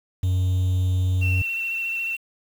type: tone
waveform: triangle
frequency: 92.3 Hz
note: F#2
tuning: 4 cents flat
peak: -16 dBFS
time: 0.23-1.42 s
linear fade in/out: 5 ms
type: tone with vibrato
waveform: sine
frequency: 2705 Hz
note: E7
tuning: 44 cents sharp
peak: -24 dBFS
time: 1.21-2.17 s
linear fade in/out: 20 ms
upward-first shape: sine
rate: 14 Hz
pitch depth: 19 cents each way
effects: tanh soft clip ceiling -10 dBFS + 7-bit